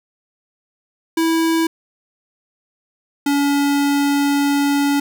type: tone pair in turn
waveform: square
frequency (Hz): 327.1 / 284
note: E4 / C#4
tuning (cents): -13 / +42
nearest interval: major second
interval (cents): 245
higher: first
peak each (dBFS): -15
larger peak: neither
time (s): 1.17-1.67 / 3.26-5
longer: second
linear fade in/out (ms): 5
effects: none